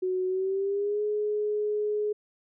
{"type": "tone with pitch glide", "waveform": "sine", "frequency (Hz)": [370, 420.1], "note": ["F#4", "G#4"], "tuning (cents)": [0, 20], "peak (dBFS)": -25, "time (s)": [0.02, 2.13], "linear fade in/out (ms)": 10, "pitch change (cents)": 220, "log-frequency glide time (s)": [0.27, 1.02], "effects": []}